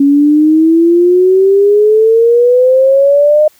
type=exponential sweep; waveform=sine; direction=up; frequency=277.3 to 615 Hz; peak=-4 dBFS; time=0-3.48 s; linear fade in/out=5 ms; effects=white hiss -48 dBFS RMS until 3.59 s